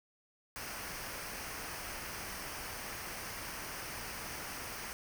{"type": "noise with comb filter", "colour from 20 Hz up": "pink", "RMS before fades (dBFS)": -43, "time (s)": [0.56, 4.93], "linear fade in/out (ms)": 0, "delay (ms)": 0.27, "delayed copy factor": -0.55, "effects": []}